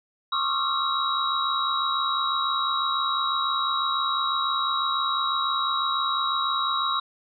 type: tone cluster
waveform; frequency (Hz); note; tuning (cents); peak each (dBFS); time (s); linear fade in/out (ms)
sine; 1081 / 1147 / 1235 / 1363 / 3837; C#6 / D6 / D#6 / F6 / A#7; -44 / -41 / -13 / -43 / +49; -27 / -32 / -31 / -31 / -27; 0.32-7; 5
effects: none